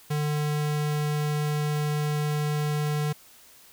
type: tone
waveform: square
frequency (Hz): 149.4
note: D3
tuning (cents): +30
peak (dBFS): -25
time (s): 0.1-3.13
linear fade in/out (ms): 10
effects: white hiss -53 dBFS RMS until 3.72 s